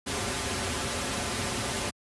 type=noise with comb filter; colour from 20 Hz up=pink; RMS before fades=-30 dBFS; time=0.06-1.91 s; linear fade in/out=20 ms; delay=6.3 ms; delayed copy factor=-0.6; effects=high-pass 80 Hz 12 dB/octave + resampled to 24000 Hz